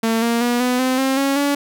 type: tone with pitch steps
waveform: sawtooth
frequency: 225.9 / 233.5 / 241.3 / 249.4 / 257.7 / 266.3 / 275.2 / 284.5 Hz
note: A3 / A#3 / B3 / B3 / C4 / C4 / C#4 / C#4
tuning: +46 / +3 / -40 / +17 / -26 / +31 / -12 / +45 cents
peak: -12 dBFS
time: 0.03-1.55 s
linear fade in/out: 5 ms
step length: 190 ms
effects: none